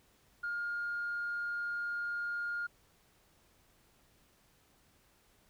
sine tone, 1416 Hz, F6, 23 cents sharp, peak -33 dBFS, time 0.43-2.67 s, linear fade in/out 10 ms, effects tanh soft clip ceiling -30 dBFS + pink hiss -68 dBFS RMS until 5.49 s

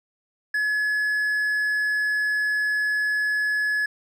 triangle tone, 1700 Hz, G#6, 40 cents sharp, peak -19 dBFS, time 0.54-3.86 s, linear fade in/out 5 ms, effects none

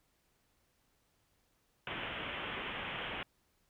white low-pass noise, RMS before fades -41 dBFS, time 1.87-3.23 s, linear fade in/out 2 ms, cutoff 3300 Hz, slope 96 dB/octave, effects pink hiss -75 dBFS RMS until 3.69 s

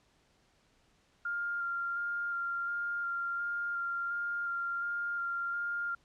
sine tone with vibrato, 1396.9 Hz, F6, in tune, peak -32 dBFS, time 1.25-5.95 s, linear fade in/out 5 ms, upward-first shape square, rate 1.4 Hz, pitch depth 11 cents each way, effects pink hiss -69 dBFS RMS until 6.04 s + low-pass 7000 Hz 12 dB/octave

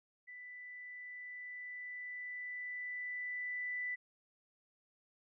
sine tone with level ramp, 1985 Hz, B6, 8 cents sharp, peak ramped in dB -48 to -36 dBFS, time 0.27-3.96 s, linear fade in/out 20 ms, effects none

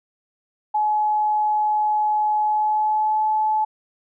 sine tone with pitch glide, 849 to 861.8 Hz, G#5 to A5, +38 to -36 cents, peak -17 dBFS, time 0.74-3.65 s, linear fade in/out 10 ms, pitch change +26 cents, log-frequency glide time 2.39-3.26 s, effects none

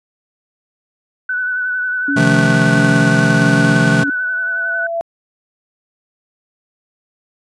sine tone with vibrato, 1493 Hz, F#6, 15 cents sharp, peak -16 dBFS, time 1.29-4.87 s, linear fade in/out 5 ms, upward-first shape sine, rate 11 Hz, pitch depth 27 cents each way
sine tone with tremolo, 282.7 Hz, C#4, 34 cents sharp, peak -16 dBFS, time 2.08-4.1 s, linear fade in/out 5 ms, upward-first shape square, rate 1.5 Hz, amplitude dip 30%
square chord, F dominant seventh, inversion second, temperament just, 130.96 / 157.15 / 174.61 / 218.3 Hz, C3 / Eb3 / F3 / A3, +2 / +18 / 0 / -13 cents, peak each -18 dBFS, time 2.16-4.04 s, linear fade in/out 10 ms
sine tone with exponential growth, 672 Hz, E5, 33 cents sharp, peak -15 dBFS, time 3.99-5.01 s, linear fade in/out 0 ms, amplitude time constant 220 ms
effects resampled to 22050 Hz

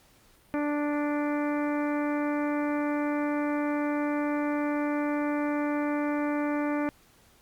harmonic tone, 293.7 Hz, D4, in tune, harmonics 1 / 2 / 3 / 4 / 5 / 6 / 7 / 8, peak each -27 / -33 / -37 / -39 / -41 / -43 / -44 / -45 dBFS, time 0.54-6.89 s, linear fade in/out 0 ms, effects pink hiss -60 dBFS RMS until 7.41 s + Opus 48 kbps

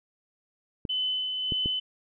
clicks, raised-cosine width 3 ms, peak -19 dBFS, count 3, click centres 0.852 / 1.522 / 1.659 s
sine tone with tremolo, 3025 Hz, F#7, 38 cents sharp, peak -25 dBFS, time 0.89-1.8 s, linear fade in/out 10 ms, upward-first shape sine, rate 1.7 Hz, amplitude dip 35%
effects none

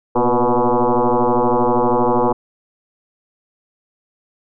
sine tone with frequency modulation, 250.3 Hz, B3, 23 cents sharp, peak -12 dBFS, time 0.15-2.33 s, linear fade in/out 10 ms, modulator 122 Hz, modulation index 6.6, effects none

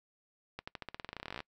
accelerating click train, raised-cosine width 0.3 ms, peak -24 dBFS, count 22, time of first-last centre 0.59-1.404 s, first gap 85 ms, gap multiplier 0.91, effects noise-tail reverb RT60 0.1 s tail -24 dB re dry

